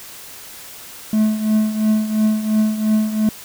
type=tone with tremolo; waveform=triangle; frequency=215.8 Hz; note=A3; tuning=33 cents flat; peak=-9 dBFS; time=1.13-3.29 s; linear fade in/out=2 ms; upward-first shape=triangle; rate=2.9 Hz; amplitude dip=75%; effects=white hiss -37 dBFS RMS until 3.44 s